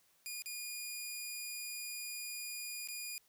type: tone with dropouts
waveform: 10% pulse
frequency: 2440 Hz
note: D#7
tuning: 34 cents flat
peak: -32 dBFS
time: 0.26-3.18 s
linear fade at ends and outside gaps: 0 ms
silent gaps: 0.421-0.459 / 2.874-2.886 s
effects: white hiss -71 dBFS RMS until 3.28 s